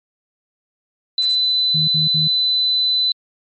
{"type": "tone", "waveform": "sine", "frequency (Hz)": 4010, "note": "B7", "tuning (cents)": 26, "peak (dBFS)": -14, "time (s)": [1.18, 3.12], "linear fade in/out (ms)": 2}
{"type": "noise with exponential decay", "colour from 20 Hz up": "blue", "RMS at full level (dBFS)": -29, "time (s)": [1.22, 1.87], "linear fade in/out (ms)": 2, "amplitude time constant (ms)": 140}
{"type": "tone bursts", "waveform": "sine", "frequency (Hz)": 155.56, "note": "D#3", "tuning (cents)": 0, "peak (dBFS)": -20, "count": 3, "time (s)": [1.74, 2.28], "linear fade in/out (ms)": 10, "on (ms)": 140, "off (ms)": 60}
{"effects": ["MP3 32 kbps"]}